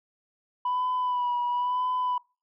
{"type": "tone with vibrato", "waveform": "sine", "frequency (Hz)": 987.8, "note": "B5", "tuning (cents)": 0, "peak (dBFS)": -23, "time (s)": [0.65, 2.18], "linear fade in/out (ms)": 5, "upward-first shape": "sine", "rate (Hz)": 0.99, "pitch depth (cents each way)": 32, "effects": ["noise-tail reverb RT60 0.3 s tail -23 dB re dry", "tanh soft clip ceiling -22 dBFS"]}